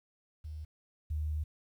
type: tone pair in turn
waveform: sine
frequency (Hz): 77 / 76.42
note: D#2 / D#2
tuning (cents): -17 / -31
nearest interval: unison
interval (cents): 14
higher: first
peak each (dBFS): -39 / -31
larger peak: second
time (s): 0.44-0.65 / 1.1-1.44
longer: second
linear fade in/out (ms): 10
effects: 11-bit